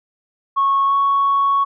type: tone with pitch glide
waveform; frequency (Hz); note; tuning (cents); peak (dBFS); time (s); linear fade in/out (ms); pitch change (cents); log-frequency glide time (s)
sine; 1100 to 1110.9; C#6 to C#6; -14 to +3; -12; 0.56-1.65; 20; +17; 0.86-0.94
effects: tanh soft clip ceiling -9 dBFS